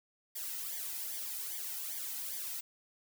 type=noise with flanger; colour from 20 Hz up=blue; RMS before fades=-40 dBFS; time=0.35-2.61 s; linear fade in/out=10 ms; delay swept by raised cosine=0.73 to 1.83 ms; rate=2.5 Hz; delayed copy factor=-0.85; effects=none